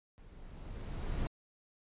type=noise with level ramp; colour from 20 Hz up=brown; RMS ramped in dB=-55 to -33 dBFS; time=0.18-1.27 s; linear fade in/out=0 ms; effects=resampled to 8000 Hz